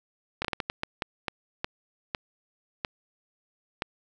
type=slowing click train; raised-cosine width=0.3 ms; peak=-12 dBFS; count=13; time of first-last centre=0.42-3.821 s; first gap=26 ms; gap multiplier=1.39; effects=none